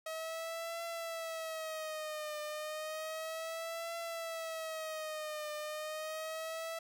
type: tone with vibrato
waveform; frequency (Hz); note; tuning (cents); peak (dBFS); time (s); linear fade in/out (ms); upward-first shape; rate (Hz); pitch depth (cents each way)
sawtooth; 637; D#5; +41; -35; 0.06-6.79; 5; triangle; 0.32; 100
effects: none